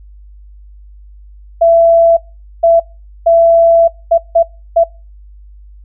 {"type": "tone bursts at uneven times", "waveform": "sine", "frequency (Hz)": 669, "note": "E5", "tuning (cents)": 25, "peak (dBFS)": -4, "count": 6, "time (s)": [[1.61, 2.17], [2.63, 2.8], [3.26, 3.88], [4.11, 4.18], [4.35, 4.43], [4.76, 4.84]], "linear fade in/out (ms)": 10, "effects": ["noise-tail reverb RT60 0.3 s tail -24 dB re dry", "added 50 Hz sine -34 dBFS peak until 5.84 s"]}